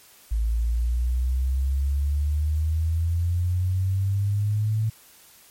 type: exponential sweep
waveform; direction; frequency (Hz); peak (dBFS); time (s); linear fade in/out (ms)
sine; up; 54.3 to 111.2; -20; 0.31-4.9; 10
effects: white hiss -52 dBFS RMS until 5.5 s + MP3 64 kbps